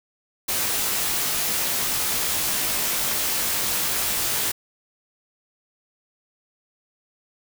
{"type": "noise with comb filter", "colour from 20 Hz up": "white", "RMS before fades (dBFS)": -24, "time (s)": [0.48, 4.52], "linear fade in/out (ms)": 10, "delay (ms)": 18, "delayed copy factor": -0.7, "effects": []}